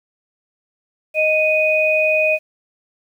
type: tone pair together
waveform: sine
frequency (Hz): 622.3 / 2489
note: D#5 / D#7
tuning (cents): 0 / 0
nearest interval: 2 octaves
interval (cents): 2400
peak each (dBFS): -16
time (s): 1.14-2.39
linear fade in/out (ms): 50
effects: 8-bit